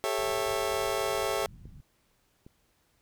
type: chord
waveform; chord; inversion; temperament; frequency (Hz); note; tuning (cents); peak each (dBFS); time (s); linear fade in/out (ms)
30% pulse; A dominant seventh; third; just; 396 / 440 / 550 / 660; G4 / A4 / C#5 / E5; +18 / 0 / -14 / +2; -31; 0.04-1.46; 0
type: low-pass noise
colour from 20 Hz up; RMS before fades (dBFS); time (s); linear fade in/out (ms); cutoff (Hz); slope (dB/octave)
pink; -49; 0.18-1.81; 5; 200; 24
type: clicks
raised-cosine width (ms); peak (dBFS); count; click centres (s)
3; -36 / -36; 2; 1.655 / 2.465
effects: pink hiss -70 dBFS RMS until 3.01 s